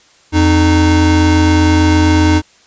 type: tone pair together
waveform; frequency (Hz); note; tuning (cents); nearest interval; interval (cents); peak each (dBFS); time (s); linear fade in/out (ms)
square; 86.3 / 307.5; F2 / D#4; -20 / -20; octave + minor seventh; 2200; -11; 0.32-2.42; 50
effects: white hiss -48 dBFS RMS until 2.66 s + resampled to 16000 Hz